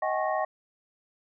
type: tone cluster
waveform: sine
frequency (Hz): 629 / 759 / 831 / 1097 / 1863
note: D#5 / F#5 / G#5 / C#6 / A#6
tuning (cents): +19 / +44 / +1 / -18 / -2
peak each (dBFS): -29 / -30 / -35 / -32 / -37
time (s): 0.02-0.45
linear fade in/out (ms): 5
effects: none